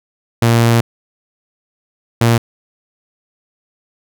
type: tone pair in turn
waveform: sawtooth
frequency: 116.54 / 116.54 Hz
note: A#2 / A#2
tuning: 0 / 0 cents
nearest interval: unison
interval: 0 cents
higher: neither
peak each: -5 dBFS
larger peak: neither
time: 0.42-0.81 / 2.21-2.38 s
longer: first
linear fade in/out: 5 ms
effects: none